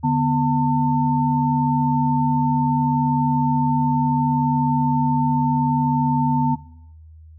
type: tone cluster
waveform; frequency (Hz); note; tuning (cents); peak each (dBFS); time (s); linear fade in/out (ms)
sine; 145.9 / 246.6 / 898; D3 / B3 / A5; -11 / -2 / +35; -20; 0.03-6.56; 20
effects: noise-tail reverb RT60 0.7 s tail -18 dB re dry + added 79 Hz sine -41 dBFS peak until 7.38 s